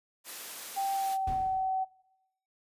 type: high-pass noise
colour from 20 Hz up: white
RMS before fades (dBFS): -42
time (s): 0.24-1.18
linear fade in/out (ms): 50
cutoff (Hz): 270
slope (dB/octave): 12
type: tone with pitch glide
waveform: sine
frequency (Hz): 784 to 758.6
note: G5 to F#5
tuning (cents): 0 to +43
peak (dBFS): -28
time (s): 0.76-1.85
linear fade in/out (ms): 20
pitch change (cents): -57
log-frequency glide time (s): 0.92-1.39
type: noise with exponential decay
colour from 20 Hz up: brown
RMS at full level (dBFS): -34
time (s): 1.27-1.83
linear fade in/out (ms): 5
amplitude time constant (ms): 120
effects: noise-tail reverb RT60 0.8 s tail -20 dB re dry + resampled to 32000 Hz